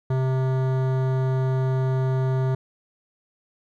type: tone with hard clipping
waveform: sine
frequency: 130.81 Hz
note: C3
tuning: in tune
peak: -22 dBFS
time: 0.1-2.55 s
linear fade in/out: 5 ms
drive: 16 dB
effects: none